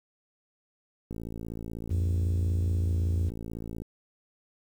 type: click train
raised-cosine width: 3 ms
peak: -25 dBFS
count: 153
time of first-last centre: 1.11-3.819 s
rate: 56.1 Hz
type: tone with pitch glide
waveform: sine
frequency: 87.5 to 85.7 Hz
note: F2 to F2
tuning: +4 to -32 cents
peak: -24 dBFS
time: 1.9-3.3 s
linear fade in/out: 20 ms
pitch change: -36 cents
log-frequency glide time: 2.78-2.95 s
effects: 9-bit